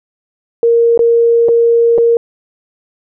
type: tone with dropouts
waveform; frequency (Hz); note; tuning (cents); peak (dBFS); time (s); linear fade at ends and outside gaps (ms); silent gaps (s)
sine; 466.2; A#4; 0; -6; 0.63-2.17; 1; 0.976-0.992 / 1.485-1.489 / 1.979-1.983
effects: none